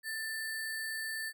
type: tone with sample-and-hold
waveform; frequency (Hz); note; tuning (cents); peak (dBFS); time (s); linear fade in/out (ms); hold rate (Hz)
sine; 1772; A6; +12; -35; 0.03-1.33; 50; 6300
effects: none

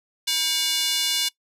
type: tone with high-pass filter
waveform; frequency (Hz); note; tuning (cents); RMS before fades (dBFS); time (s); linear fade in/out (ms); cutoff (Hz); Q
square; 319.5; D#4; +46; -23; 0.27-1.29; 10; 3500; 2.2
effects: noise-tail reverb RT60 0.1 s tail -21 dB re dry + resampled to 32000 Hz

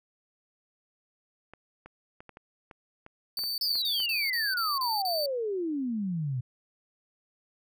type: clicks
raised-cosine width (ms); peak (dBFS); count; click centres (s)
0.5; -31; 11; 1.536 / 1.86 / 2.205 / 2.293 / 2.371 / 2.712 / 3.064 / 3.39 / 3.437 / 3.755 / 4.002
type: tone bursts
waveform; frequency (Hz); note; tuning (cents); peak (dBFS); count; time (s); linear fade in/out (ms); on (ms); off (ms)
45% pulse; 4563; C#8; +49; -29; 8; 3.37-5.26; 2; 210; 30
type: exponential sweep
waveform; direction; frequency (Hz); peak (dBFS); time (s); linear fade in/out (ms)
sine; down; 5230 to 120; -28; 3.61-6.41; 10
effects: none

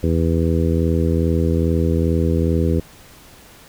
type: harmonic tone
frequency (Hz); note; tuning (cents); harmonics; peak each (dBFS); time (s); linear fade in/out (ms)
82.41; E2; 0; 1 / 2 / 3 / 4 / 5 / 6; -18 / -21 / -23 / -24 / -25 / -26; 0.03-2.8; 5
effects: pink hiss -45 dBFS RMS until 3.68 s

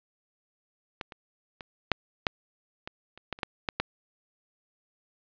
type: clicks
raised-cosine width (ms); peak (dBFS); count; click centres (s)
0.3; -18 / -26 / -24 / -6 / -8 / -20 / -30 / -15 / -30 / -12 / -11 / -10; 12; 1.012 / 1.122 / 1.608 / 1.917 / 2.268 / 2.875 / 3.176 / 3.327 / 3.389 / 3.432 / 3.688 / 3.8
effects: resampled to 11025 Hz + 8-bit

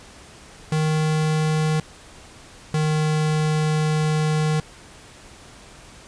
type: tone pair in turn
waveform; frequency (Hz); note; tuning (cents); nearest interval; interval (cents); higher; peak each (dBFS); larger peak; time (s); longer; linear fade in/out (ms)
square; 155.56 / 154.4; D#3 / D#3; 0 / -13; unison; 13; first; -19; neither; 0.72-1.8 / 2.74-4.6; second; 2
effects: pink hiss -45 dBFS RMS until 6.07 s + resampled to 22050 Hz

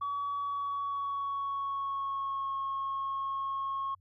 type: tone with pitch glide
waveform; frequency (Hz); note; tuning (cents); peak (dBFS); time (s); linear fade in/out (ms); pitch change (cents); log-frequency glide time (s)
sine; 1135 to 1088.8; C#6 to C#6; +41 to -31; -30; 0.01-3.95; 10; -72; 0.39-2.57
effects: tanh soft clip ceiling -28 dBFS + added 93 Hz sine -63 dBFS peak until 4 s

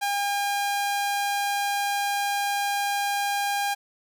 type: tone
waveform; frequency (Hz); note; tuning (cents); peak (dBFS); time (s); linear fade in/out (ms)
sawtooth; 807; G#5; -50; -20; 0.01-3.75; 20
effects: none

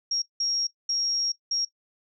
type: tone bursts at uneven times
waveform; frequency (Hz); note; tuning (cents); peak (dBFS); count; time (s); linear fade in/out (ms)
sine; 5588; F8; 0; -24; 4; 0.11-0.22 / 0.4-0.67 / 0.89-1.32 / 1.51-1.65; 5
effects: noise-tail reverb RT60 0.1 s tail -17 dB re dry

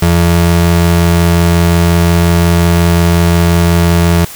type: ring-modulated tone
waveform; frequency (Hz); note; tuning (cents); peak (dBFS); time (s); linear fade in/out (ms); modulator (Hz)
square; 128; C3; -38; -4; 0.02-4.25; 5; 42.8
effects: white hiss -29 dBFS RMS until 4.35 s

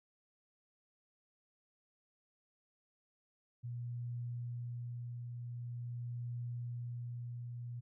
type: tone with tremolo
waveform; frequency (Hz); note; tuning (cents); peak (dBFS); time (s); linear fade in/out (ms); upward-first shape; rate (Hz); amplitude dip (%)
sine; 120.4; B2; -44; -38; 3.63-7.81; 20; triangle; 0.45; 35
effects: none

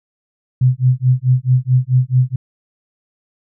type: tone with tremolo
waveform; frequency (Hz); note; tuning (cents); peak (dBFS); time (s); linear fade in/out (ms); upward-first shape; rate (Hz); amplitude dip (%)
sine; 127.5; C3; -44; -7; 0.61-2.36; 5; sine; 4.6; 100
effects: none

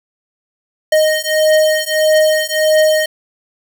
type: beating tone pair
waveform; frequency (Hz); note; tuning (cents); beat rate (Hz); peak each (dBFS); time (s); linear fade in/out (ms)
square; 620 / 621.6; D#5 / D#5; -6 / -2; 1.6; -14; 0.92-3.06; 5
effects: none

